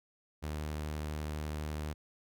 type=tone; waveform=sawtooth; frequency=76 Hz; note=D#2; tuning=40 cents flat; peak=-32 dBFS; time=0.42-1.94 s; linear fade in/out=20 ms; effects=none